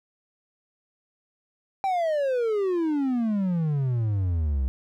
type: exponential sweep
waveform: triangle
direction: down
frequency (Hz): 792 to 63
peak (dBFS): -20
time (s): 1.84-4.68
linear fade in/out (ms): 0
effects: none